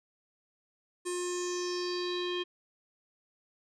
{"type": "tone with low-pass filter sweep", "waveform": "square", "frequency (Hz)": 356.2, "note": "F4", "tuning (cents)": 34, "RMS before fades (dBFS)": -34, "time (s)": [1.05, 2.44], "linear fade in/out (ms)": 20, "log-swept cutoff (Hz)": [8900, 3200], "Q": 5.8, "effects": []}